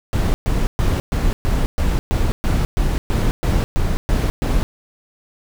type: noise bursts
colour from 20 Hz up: brown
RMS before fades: -17 dBFS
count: 14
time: 0.13-4.63 s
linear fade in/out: 0 ms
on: 210 ms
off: 120 ms
effects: none